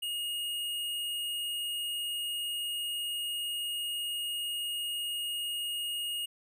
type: tone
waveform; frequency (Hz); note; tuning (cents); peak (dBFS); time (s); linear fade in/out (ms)
square; 2863; F7; +42; -33; 0.02-6.26; 10
effects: none